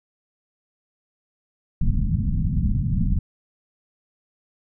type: low-pass noise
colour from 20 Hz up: pink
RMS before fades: -21 dBFS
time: 1.81-3.19 s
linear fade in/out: 5 ms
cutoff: 220 Hz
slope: 48 dB/octave
effects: none